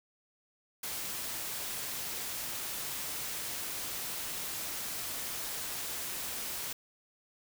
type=noise; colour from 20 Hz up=white; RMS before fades=-38 dBFS; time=0.83-6.73 s; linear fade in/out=5 ms; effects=none